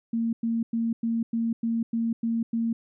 sine tone bursts, 229.5 Hz, A#3, 27 cents flat, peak -23 dBFS, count 9, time 0.13-2.73 s, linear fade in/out 5 ms, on 200 ms, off 100 ms, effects none

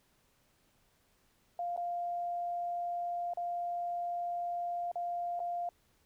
sine tone with dropouts, 698.5 Hz, F5, in tune, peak -33 dBFS, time 1.59-5.69 s, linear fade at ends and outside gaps 2 ms, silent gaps 1.764-1.775 / 3.336-3.372 / 4.916-4.956 / 5.394-5.401 s, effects pink hiss -71 dBFS RMS until 6.05 s

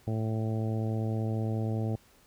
harmonic tone, 110.6 Hz, A2, 9 cents sharp, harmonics 1 / 2 / 3 / 4 / 5 / 6 / 7, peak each -29 / -35 / -39 / -41 / -43 / -45 / -46 dBFS, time 0.07-1.96 s, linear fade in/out 5 ms, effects pink hiss -61 dBFS RMS until 2.26 s

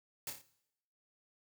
white noise with echo, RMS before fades -40 dBFS, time 0.27-0.3 s, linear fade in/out 2 ms, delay 29 ms, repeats 4, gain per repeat -5 dB, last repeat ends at 0.416 s, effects noise-tail reverb RT60 0.8 s tail -18 dB re dry

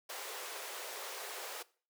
pink high-pass noise, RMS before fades -44 dBFS, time 0.09-1.63 s, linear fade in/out 10 ms, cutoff 400 Hz, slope 48 dB/octave, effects noise-tail reverb RT60 0.4 s tail -20 dB re dry

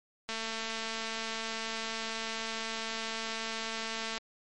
click train, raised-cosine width 0.2 ms, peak -19 dBFS, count 872, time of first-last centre 0.29-4.178 s, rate 224 Hz, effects MP3 48 kbps

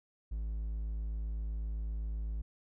triangle tone, 53.9 Hz, A1, 35 cents flat, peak -32 dBFS, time 0.31-2.42 s, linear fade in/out 10 ms, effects none

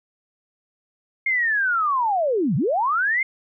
sine linear two-way sweep, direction down then up, 2148 to 120.9 to 2148 Hz, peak -18 dBFS, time 1.26-3.23 s, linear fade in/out 5 ms, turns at 2.56 s, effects none

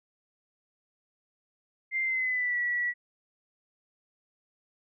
sine tone with pitch glide, 2093 to 1941.6 Hz, C7 to B6, 0 to -30 cents, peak -26 dBFS, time 1.91-2.94 s, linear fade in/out 50 ms, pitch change -130 cents, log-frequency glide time 2.03-2.59 s, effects none

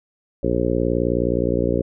harmonic tone, 59.5 Hz, A#1, 36 cents sharp, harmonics 1 / 2 / 3 / 4 / 5 / 6 / 7 / 8 / 9, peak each -27 / -27 / -27 / -27 / -25 / -26 / -25 / -27 / -26 dBFS, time 0.43-1.82 s, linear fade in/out 5 ms, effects none

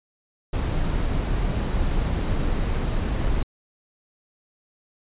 brown noise, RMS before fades -23 dBFS, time 0.53-3.43 s, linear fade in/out 5 ms, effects resampled to 8000 Hz

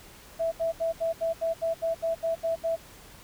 sine tone bursts, 659.3 Hz, E5, in tune, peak -24 dBFS, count 12, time 0.39-2.764 s, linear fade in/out 20 ms, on 130 ms, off 74 ms, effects pink hiss -50 dBFS RMS until 3.23 s

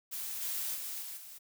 blue noise with level steps, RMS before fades -39 / -36 / -40 / -43 / -49 dBFS, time 0.11-1.39 s, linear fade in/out 20 ms, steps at 0.41 / 0.74 / 1.01 / 1.16 s, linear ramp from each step 20 ms, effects none

